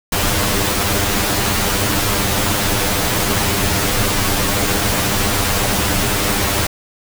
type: noise with comb filter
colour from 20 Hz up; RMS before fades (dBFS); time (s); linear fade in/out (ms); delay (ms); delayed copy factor
pink; -17; 0.12-6.67; 5; 10; +1
effects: none